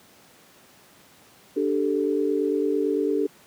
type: chord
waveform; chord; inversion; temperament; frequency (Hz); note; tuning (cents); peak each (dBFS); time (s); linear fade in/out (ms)
sine; D suspended fourth; none; just; 293.7 / 391.6 / 440.5; D4 / G4 / A4; 0 / -2 / +2; -25; 1.56-3.27; 10
effects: pink hiss -53 dBFS RMS until 3.46 s + high-pass 150 Hz 12 dB/octave